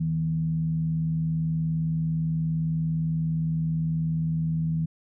sine tone with frequency modulation, 160.4 Hz, E3, 47 cents flat, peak -23 dBFS, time 0-4.86 s, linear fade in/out 10 ms, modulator 79.9 Hz, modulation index 0.3, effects none

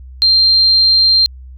sine tone, 4171 Hz, C8, 6 cents flat, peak -7 dBFS, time 0.22-1.26 s, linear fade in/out 0 ms, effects added 64 Hz sine -31 dBFS peak until 1.57 s

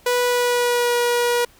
sawtooth tone with pitch glide, 491 to 481.2 Hz, B4 to B4, -10 to -45 cents, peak -13 dBFS, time 0.06-1.45 s, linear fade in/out 5 ms, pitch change -35 cents, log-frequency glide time 0.23-0.95 s, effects pink hiss -52 dBFS RMS until 1.59 s

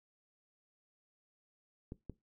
clicks, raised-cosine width 3 ms, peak -30 dBFS, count 2, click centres 1.921 / 2.097 s, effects noise-tail reverb RT60 0.2 s tail -19 dB re dry

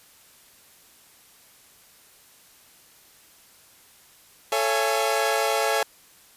sawtooth chord, A major seventh, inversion none, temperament equal with one note detuned, 440 / 554.4 / 675.8 / 830.6 Hz, A4 / C#5 / E5 / G#5, 0 / 0 / +43 / 0 cents, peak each -23 dBFS, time 4.52-5.83 s, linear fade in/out 2 ms, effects white hiss -54 dBFS RMS until 6.36 s + resampled to 32000 Hz

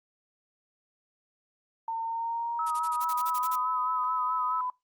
sine tone with pitch glide, 908 to 1001.7 Hz, A#5 to B5, -46 to +24 cents, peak -29 dBFS, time 1.88-4.7 s, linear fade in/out 2 ms, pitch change +170 cents, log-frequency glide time 2.02-3.57 s
sine tone with vibrato, 1274 Hz, D#6, 41 cents sharp, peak -29 dBFS, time 2.59-4.61 s, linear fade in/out 2 ms, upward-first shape sine, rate 4.7 Hz, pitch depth 38 cents each way
blue noise bursts, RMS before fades -38 dBFS, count 11, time 2.66-3.56 s, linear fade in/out 10 ms, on 50 ms, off 35 ms
effects noise-tail reverb RT60 0.2 s tail -24 dB re dry + Opus 32 kbps

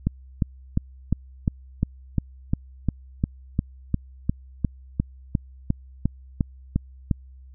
click train, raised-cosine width 5 ms, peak -8 dBFS, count 21, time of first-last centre 0.07-7.112 s, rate 2.84 Hz, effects added 65 Hz sine -43 dBFS peak until 7.54 s

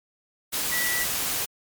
sine tone in noise, 1953 Hz, B6, 20 cents flat, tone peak -26 dBFS, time 0.71-1.05 s, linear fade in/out 20 ms, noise white, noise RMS -27 dBFS, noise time 0.52-1.46 s, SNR -2 dB, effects MP3 96 kbps

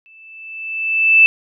sine tone with exponential growth, 2640 Hz, E7, 2 cents sharp, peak -4 dBFS, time 0.06-1.26 s, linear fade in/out 0 ms, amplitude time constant 260 ms, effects none

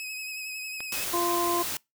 sawtooth tone with vibrato, 2545 Hz, D#7, 39 cents sharp, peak -31 dBFS, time 0-1.04 s, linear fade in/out 0 ms, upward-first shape sine, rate 11 Hz, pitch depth 30 cents each way
clicks, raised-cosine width 0.3 ms, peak -22 dBFS, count 2, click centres 0.805 / 1.08 s
white noise, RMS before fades -32 dBFS, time 0.92-1.77 s, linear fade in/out 2 ms
harmonic tone, 346.5 Hz, F4, 14 cents flat, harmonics 1 / 2 / 3, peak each -28 / -32 / -28 dBFS, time 1.13-1.63 s, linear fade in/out 10 ms
effects noise-tail reverb RT60 0.2 s tail -24 dB re dry

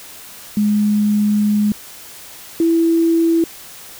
sine tone pair in turn, 208.8 / 331.4 Hz, G#3 / E4, +10 / +9 cents, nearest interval minor sixth, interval 799 cents, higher second, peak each -12 / -11 dBFS, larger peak second, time 0.57-1.72 / 2.6-3.44 s, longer first, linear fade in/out 2 ms, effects white hiss -37 dBFS RMS until 3.99 s

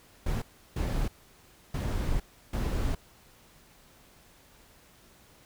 brown noise bursts at uneven times, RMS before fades -29 dBFS, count 4, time 0.26-0.42 / 0.76-1.08 / 1.74-2.2 / 2.53-2.95 s, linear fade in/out 5 ms, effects pink hiss -58 dBFS RMS until 5.45 s

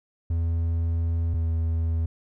triangle tone pair in turn, 83.2 / 81.91 Hz, E2 / E2, +17 / -10 cents, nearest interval unison, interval 27 cents, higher first, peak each -20 / -20 dBFS, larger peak neither, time 0.3-1.34 / 1.34-2.06 s, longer first, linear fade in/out 5 ms, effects none

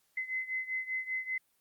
sine beating tone pair, 2043 / 2048.1 Hz, C7 / C7, -42 / -38 cents, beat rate 5.1 Hz, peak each -35 / -38 dBFS, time 0.17-1.38 s, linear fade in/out 5 ms, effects white hiss -73 dBFS RMS until 1.6 s + Opus 48 kbps

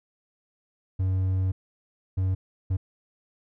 triangle tone bursts at uneven times, 93.9 Hz, F#2, 26 cents sharp, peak -20 dBFS, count 3, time 0.99-1.52 / 2.17-2.35 / 2.7-2.77 s, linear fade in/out 10 ms, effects none

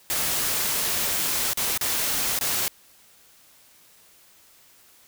white noise with dropouts, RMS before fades -25 dBFS, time 0.1-2.68 s, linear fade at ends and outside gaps 0 ms, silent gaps 1.533-1.573 / 1.776-1.812 / 2.389-2.411 s, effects white hiss -55 dBFS RMS until 5.07 s

